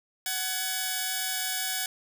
5% pulse tone pair together, 749 / 1695.1 Hz, F#5 / G#6, +21 / +35 cents, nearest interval octave + major second, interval 1414 cents, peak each -20 dBFS, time 0.26-1.86 s, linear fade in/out 2 ms, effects none

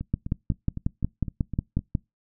two click trains, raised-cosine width 5 ms, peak -11 / -19 dBFS, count 11 / 8, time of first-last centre 0.14-1.952 / 0.01-1.791 s, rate 5.52 / 3.93 Hz, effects noise-tail reverb RT60 0.2 s tail -25 dB re dry

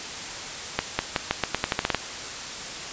accelerating click train, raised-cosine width 0.3 ms, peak -5 dBFS, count 12, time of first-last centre 0.79-1.947 s, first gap 200 ms, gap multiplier 0.86, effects white hiss -34 dBFS RMS until 2.92 s + resampled to 16000 Hz

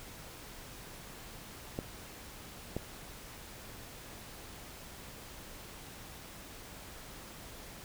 clicks, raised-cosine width 2 ms, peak -21 dBFS, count 2, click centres 1.789 / 2.766 s, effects pink hiss -49 dBFS RMS until 7.84 s

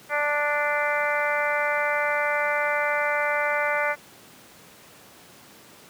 harmonic tone, 293.7 Hz, D4, in tune, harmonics 2 / 3 / 4 / 5 / 6 / 7 / 8, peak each -27 / -30 / -31 / -28 / -32 / -28 / -34 dBFS, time 0.09-3.96 s, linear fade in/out 50 ms, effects pink hiss -49 dBFS RMS until 5.89 s + high-pass 150 Hz 12 dB/octave

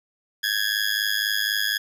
20% pulse tone with amplitude modulation, 1670 Hz, G#6, 9 cents sharp, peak -13 dBFS, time 0.43-1.78 s, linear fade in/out 10 ms, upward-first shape sine, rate 104 Hz, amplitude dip 90%, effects none

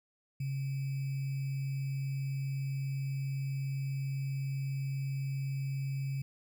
sine tone with sample-and-hold, 136.2 Hz, C#3, 30 cents flat, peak -32 dBFS, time 0.4-6.22 s, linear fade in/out 5 ms, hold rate 2450 Hz, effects none

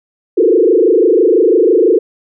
sine tone with frequency modulation, 404.6 Hz, G#4, 45 cents flat, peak -6 dBFS, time 0.37-1.99 s, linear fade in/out 10 ms, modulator 26 Hz, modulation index 2.8, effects none

